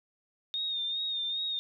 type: tone with vibrato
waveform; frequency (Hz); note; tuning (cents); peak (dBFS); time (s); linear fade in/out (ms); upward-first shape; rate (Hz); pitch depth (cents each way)
sine; 3680; A#7; -23; -30; 0.54-1.59; 0; sine; 2.5; 46
effects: none